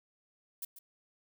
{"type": "noise with echo", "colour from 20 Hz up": "violet", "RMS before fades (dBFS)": -39, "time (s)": [0.62, 0.65], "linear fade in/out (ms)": 5, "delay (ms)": 140, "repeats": 1, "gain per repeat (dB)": -12, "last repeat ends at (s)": 0.79, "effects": []}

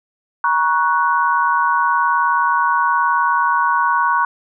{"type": "chord", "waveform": "sine", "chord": "F# major", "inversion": "first", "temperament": "equal with one note detuned", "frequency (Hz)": [949.7, 1108.7, 1480], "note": ["A#5", "C#6", "F#6"], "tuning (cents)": [32, 0, 0], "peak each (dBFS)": [-17, -17, -19], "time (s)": [0.44, 4.25], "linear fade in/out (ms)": 2, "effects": []}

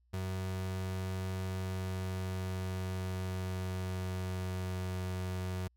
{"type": "tone with pitch glide", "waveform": "35% pulse", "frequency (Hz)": [93.7, 92.09], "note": ["F#2", "F#2"], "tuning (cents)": [22, -8], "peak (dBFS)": -33, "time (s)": [0.13, 5.68], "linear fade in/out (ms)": 10, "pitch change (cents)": -30, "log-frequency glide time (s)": [1.49, 5.05], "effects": ["added 60 Hz sine -67 dBFS peak until 5.76 s"]}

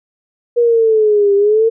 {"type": "exponential two-way sweep", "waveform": "sine", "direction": "down then up", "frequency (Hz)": [481.2, 397.3, 459.1], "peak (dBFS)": -8, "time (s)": [0.56, 1.7], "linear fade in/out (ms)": 20, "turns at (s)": 1.35, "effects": []}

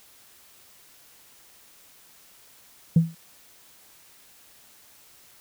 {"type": "tone with exponential decay", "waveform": "sine", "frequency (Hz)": 164.81, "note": "E3", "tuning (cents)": 0, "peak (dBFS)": -9, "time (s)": [2.96, 3.15], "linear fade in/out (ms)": 5, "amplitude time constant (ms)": 41, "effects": ["tanh soft clip ceiling -10 dBFS", "white hiss -54 dBFS RMS until 5.4 s"]}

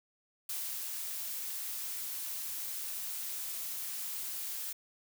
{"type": "noise with ADSR envelope", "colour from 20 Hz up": "blue", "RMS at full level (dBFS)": -37, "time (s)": [0.49, 4.73], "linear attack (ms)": 4, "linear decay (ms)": 280, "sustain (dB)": -2, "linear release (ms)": 8, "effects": []}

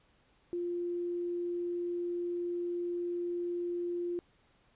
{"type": "tone", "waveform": "sine", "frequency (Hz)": 349.2, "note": "F4", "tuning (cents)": 0, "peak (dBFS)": -32, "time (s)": [0.53, 4.19], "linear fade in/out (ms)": 0, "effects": ["pink hiss -68 dBFS RMS until 4.75 s", "resampled to 8000 Hz"]}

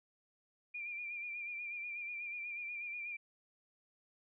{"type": "tone with vibrato", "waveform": "sine", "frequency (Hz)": 2394, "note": "D7", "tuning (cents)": 33, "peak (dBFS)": -40, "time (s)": [0.74, 3.17], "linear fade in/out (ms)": 10, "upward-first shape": "sine", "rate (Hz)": 8.2, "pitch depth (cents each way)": 44, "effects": []}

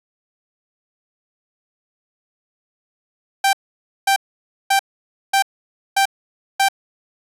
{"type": "tone bursts", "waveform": "sawtooth", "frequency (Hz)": 784, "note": "G5", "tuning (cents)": 0, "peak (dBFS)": -9, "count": 6, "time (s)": [3.44, 6.686], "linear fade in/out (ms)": 5, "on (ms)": 91, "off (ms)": 540, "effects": ["resampled to 32000 Hz"]}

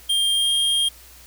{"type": "tone with pitch glide", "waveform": "square", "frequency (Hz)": [3200, 3222], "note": ["G7", "G7"], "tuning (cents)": [35, 47], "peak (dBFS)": -18, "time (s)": [0.09, 0.89], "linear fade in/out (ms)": 10, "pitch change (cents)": 12, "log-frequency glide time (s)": [0.33, 0.5], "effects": ["added 60 Hz sine -49 dBFS peak until 1.26 s", "white hiss -47 dBFS RMS until 1.26 s"]}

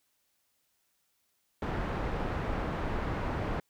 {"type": "low-pass noise", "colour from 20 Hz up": "pink", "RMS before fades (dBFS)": -33, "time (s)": [1.62, 3.6], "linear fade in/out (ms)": 2, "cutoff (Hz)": 1500, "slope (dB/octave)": 12, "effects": ["white hiss -75 dBFS RMS until 3.69 s"]}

